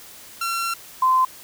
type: tone pair in turn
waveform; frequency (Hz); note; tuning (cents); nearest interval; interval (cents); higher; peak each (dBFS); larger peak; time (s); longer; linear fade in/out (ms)
sawtooth / sine; 1362 / 1032.8; F6 / C6; -44 / -23; perfect fourth; 479; first; -19 / -14; second; 0.41-0.74 / 1.02-1.25; first; 5
effects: white hiss -43 dBFS RMS until 1.43 s